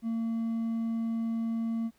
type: tone with hard clipping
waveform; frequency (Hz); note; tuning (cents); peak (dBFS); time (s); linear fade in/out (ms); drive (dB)
triangle; 227.6; A#3; -41; -29; 0.02-1.91; 50; 5
effects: pink hiss -68 dBFS RMS until 1.98 s